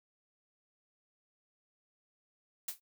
blue noise with exponential decay, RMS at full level -32 dBFS, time 2.68-2.8 s, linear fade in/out 5 ms, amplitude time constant 24 ms, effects noise-tail reverb RT60 0.1 s tail -25 dB re dry

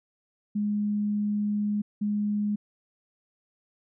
sine tone bursts at uneven times, 207.7 Hz, G#3, in tune, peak -24 dBFS, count 2, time 0.55-1.82 / 2.01-2.56 s, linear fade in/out 10 ms, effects none

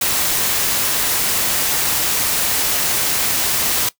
white noise, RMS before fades -18 dBFS, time 0.01-3.89 s, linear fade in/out 5 ms, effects noise-tail reverb RT60 0.1 s tail -18 dB re dry

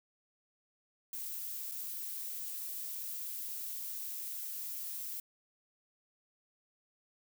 violet noise with dropouts, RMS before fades -41 dBFS, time 1.13-5.2 s, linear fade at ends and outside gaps 2 ms, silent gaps 1.714-1.718 s, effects none

